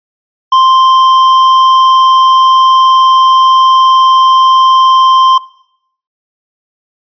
sine tone with tanh clipping, 1046.5 Hz, C6, in tune, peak -5 dBFS, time 0.52-5.38 s, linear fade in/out 5 ms, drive 10 dB, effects noise-tail reverb RT60 0.7 s tail -19 dB re dry + resampled to 11025 Hz

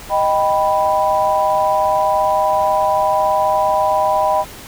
sine chord, Eb augmented, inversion none, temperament equal, 622.3 / 784 / 987.8 Hz, Eb5 / G5 / B5, 0 / 0 / 0 cents, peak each -17 dBFS, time 0.09-4.45 s, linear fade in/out 50 ms, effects pink hiss -35 dBFS RMS until 4.67 s

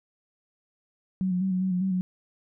sine tone with pitch steps, 187.5 / 180.6 / 190.7 / 183.9 / 188.3 / 180.4 / 190.9 / 183.3 Hz, F#3 / F#3 / G3 / F#3 / F#3 / F#3 / G3 / F#3, +23 / -42 / -47 / -10 / +31 / -44 / -46 / -16 cents, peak -23 dBFS, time 1.21-2.01 s, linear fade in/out 0 ms, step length 100 ms, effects none

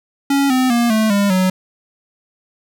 square tone with pitch steps, 278.4 / 256.8 / 236.8 / 218.4 / 201.5 / 185.81 Hz, C#4 / C4 / A#3 / A3 / G3 / F#3, +8 / -32 / +27 / -13 / +48 / +8 cents, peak -13 dBFS, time 0.3-1.5 s, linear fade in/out 5 ms, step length 200 ms, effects none

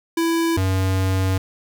square tone pair in turn, 331.8 / 94.63 Hz, E4 / F#2, +11 / +39 cents, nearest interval octave + minor seventh, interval 2172 cents, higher first, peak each -18 dBFS, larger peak neither, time 0.17-0.57 / 0.57-1.38 s, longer second, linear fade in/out 5 ms, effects none

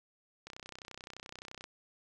click train, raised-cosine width 0.2 ms, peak -28 dBFS, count 38, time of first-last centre 0.47-1.641 s, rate 31.6 Hz, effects none

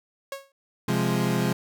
sawtooth tone with exponential decay, 549 Hz, C#5, 17 cents flat, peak -25 dBFS, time 0.32-0.52 s, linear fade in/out 2 ms, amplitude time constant 43 ms
30% pulse chord, F minor, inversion second, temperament equal, 130.81 / 174.61 / 207.7 Hz, C3 / F3 / Ab3, 0 / 0 / 0 cents, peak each -24 dBFS, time 0.88-1.53 s, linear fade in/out 5 ms
effects none

